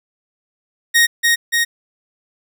sawtooth tone with echo, 1868 Hz, A#6, 3 cents sharp, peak -6 dBFS, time 0.94-1.07 s, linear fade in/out 20 ms, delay 290 ms, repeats 2, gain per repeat -2 dB, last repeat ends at 1.65 s, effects none

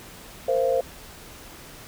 sine chord, Bb suspended second, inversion none, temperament equal with one note detuned, 466.2 / 523.3 / 683.3 Hz, Bb4 / C5 / F5, 0 / 0 / -38 cents, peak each -26 / -21 / -27 dBFS, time 0.48-0.81 s, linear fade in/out 5 ms, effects pink hiss -44 dBFS RMS until 1.87 s

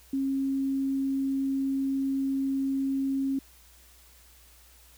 sine tone, 270.8 Hz, C#4, 40 cents flat, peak -25 dBFS, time 0.13-3.39 s, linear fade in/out 5 ms, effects added 60 Hz sine -57 dBFS peak until 4.97 s + white hiss -57 dBFS RMS until 4.97 s

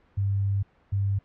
sine tone pair in turn, 99.1 / 99.1 Hz, G2 / G2, +19 / +19 cents, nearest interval unison, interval 0 cents, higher neither, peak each -22 dBFS, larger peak neither, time 0.17-0.63 / 0.92-1.19 s, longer first, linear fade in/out 10 ms, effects pink hiss -62 dBFS RMS until 1.24 s + low-pass 2000 Hz 12 dB/octave

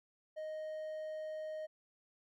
triangle tone, 622.3 Hz, D#5, in tune, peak -38 dBFS, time 0.36-1.67 s, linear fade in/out 20 ms, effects none

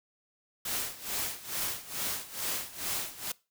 white noise with tremolo, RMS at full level -32 dBFS, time 0.65-3.32 s, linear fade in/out 5 ms, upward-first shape sine, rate 2.3 Hz, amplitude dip 85%, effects noise-tail reverb RT60 0.3 s tail -22 dB re dry

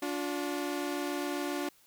sawtooth tone pair together, 290 / 357.4 Hz, D4 / F4, -22 / +40 cents, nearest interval major third, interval 362 cents, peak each -30 / -32 dBFS, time 0.02-1.69 s, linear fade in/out 5 ms, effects white hiss -63 dBFS RMS until 1.86 s

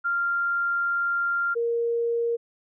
sine tone pair in turn, 1391 / 467.8 Hz, F6 / A#4, -7 / +6 cents, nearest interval octave + perfect fifth, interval 1887 cents, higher first, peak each -22 dBFS, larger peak neither, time 0.04-1.55 / 1.55-2.37 s, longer first, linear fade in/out 20 ms, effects none

